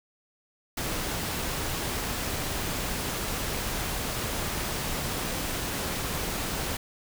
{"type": "noise", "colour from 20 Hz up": "pink", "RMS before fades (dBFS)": -31, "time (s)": [0.77, 6.77], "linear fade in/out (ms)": 5, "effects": []}